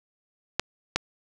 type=clicks; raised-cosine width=0.2 ms; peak=-5 dBFS; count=2; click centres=0.596 / 0.96 s; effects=none